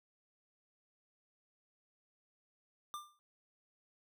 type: tone with exponential decay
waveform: square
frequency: 1192 Hz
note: D6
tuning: 25 cents sharp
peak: -39 dBFS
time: 2.94-3.19 s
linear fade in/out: 0 ms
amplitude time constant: 54 ms
effects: none